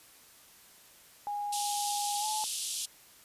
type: tone with pitch glide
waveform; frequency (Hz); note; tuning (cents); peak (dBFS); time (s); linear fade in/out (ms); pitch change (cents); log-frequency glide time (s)
sine; 822 to 857.9; G#5 to A5; -18 to -44; -32; 1.27-2.44; 0; +74; 2.2-2.25
type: band-pass noise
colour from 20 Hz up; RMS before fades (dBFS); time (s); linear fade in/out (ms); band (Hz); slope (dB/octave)
white; -36; 1.52-2.86; 10; 2900 to 11000; 48
effects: white hiss -57 dBFS RMS until 3.24 s + resampled to 32000 Hz